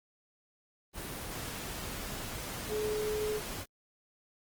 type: tone in noise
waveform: sine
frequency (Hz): 426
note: G#4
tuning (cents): +44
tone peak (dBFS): -31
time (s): 2.68-3.41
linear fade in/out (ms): 50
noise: pink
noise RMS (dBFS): -40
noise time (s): 0.93-3.66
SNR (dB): +6
effects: Opus 24 kbps